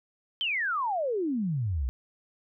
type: exponential sweep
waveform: sine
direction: down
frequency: 3190 to 57.9 Hz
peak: -26 dBFS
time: 0.41-1.89 s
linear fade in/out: 0 ms
effects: none